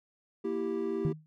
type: chord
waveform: triangle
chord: E diminished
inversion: second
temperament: equal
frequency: 233.1 / 329.6 / 392 Hz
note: Bb3 / E4 / G4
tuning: 0 / 0 / 0 cents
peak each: -35 / -33 / -30 dBFS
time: 0.44-1.13 s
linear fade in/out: 10 ms
type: tone with exponential decay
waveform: sine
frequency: 155.56 Hz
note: D#3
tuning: in tune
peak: -22 dBFS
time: 1.05-1.26 s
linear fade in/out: 0 ms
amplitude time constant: 44 ms
effects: tanh soft clip ceiling -19 dBFS